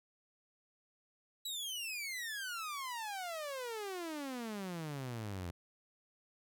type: exponential sweep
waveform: sawtooth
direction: down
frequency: 3963 to 83.3 Hz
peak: -36 dBFS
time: 1.45-5.51 s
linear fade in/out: 5 ms
effects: none